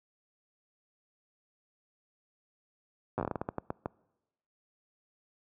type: slowing click train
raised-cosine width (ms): 1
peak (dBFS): -18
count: 14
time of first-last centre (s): 3.18-3.859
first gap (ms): 8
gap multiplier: 1.28
effects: noise-tail reverb RT60 1.0 s tail -25 dB re dry + high-pass 80 Hz 12 dB/octave